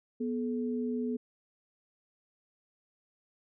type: tone pair together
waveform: sine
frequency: 243.9 / 430 Hz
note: B3 / A4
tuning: -21 / -40 cents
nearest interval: minor seventh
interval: 981 cents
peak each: -31 / -36 dBFS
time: 0.2-1.17 s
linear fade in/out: 10 ms
effects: none